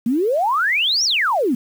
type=exponential two-way sweep; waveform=sine; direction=up then down; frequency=220 to 5920 to 220 Hz; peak=-15 dBFS; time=0.06-1.55 s; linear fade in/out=5 ms; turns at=1.04 s; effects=7-bit